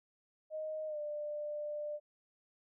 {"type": "tone with pitch glide", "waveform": "sine", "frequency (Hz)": [622.3, 595.2], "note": ["D#5", "D5"], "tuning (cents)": [0, 23], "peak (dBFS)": -37, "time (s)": [0.5, 2], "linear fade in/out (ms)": 50, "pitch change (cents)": -77, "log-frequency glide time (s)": [0.87, 0.98], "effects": []}